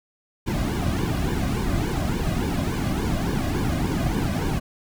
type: noise with flanger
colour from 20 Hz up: brown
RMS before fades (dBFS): -24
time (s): 0.46-4.6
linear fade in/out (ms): 20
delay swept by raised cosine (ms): 1.5 to 2.27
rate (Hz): 3.5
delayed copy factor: -0.8
effects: none